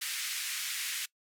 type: band-pass noise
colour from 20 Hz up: pink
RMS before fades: -36 dBFS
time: 0.01-1.06 s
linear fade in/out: 10 ms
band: 1800 to 14000 Hz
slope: 24 dB/octave
effects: noise-tail reverb RT60 0.1 s tail -22 dB re dry